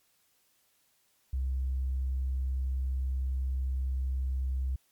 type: tone with tanh clipping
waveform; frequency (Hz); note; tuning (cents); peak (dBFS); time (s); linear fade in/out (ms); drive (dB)
triangle; 65.41; C2; 0; -28; 1.33-4.76; 5; 5
effects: white hiss -70 dBFS RMS until 4.91 s + MP3 96 kbps